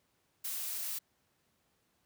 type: noise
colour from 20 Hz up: blue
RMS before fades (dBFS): -38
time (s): 0.44-0.99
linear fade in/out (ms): 10
effects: pink hiss -75 dBFS RMS until 2.05 s + high-pass 80 Hz 12 dB/octave